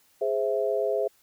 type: chord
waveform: sine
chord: Ab augmented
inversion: none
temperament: equal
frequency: 415.3 / 523.3 / 659.3 Hz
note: Ab4 / C5 / E5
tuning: 0 / 0 / 0 cents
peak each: -27 / -28 / -28 dBFS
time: 0.21-1.08 s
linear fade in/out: 10 ms
effects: white hiss -63 dBFS RMS until 1.22 s